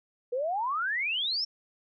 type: exponential sweep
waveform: sine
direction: up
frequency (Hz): 471.7 to 5550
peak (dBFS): -27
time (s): 0.32-1.45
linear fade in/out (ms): 10
effects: none